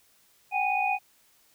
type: tone cluster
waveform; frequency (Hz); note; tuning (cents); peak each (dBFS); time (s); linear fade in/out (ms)
sine; 756 / 813 / 2478; F#5 / G#5 / D#7; +37 / -37 / -8; -28; 0.51-0.99; 50
effects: white hiss -63 dBFS RMS until 1.54 s